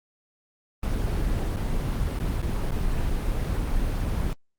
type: noise with dropouts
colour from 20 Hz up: brown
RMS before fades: -25 dBFS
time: 0.83-4.33 s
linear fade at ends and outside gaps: 1 ms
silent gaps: 1.562-1.568 / 2.189-2.2 / 2.418-2.427 / 2.708-2.718 s
effects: Opus 24 kbps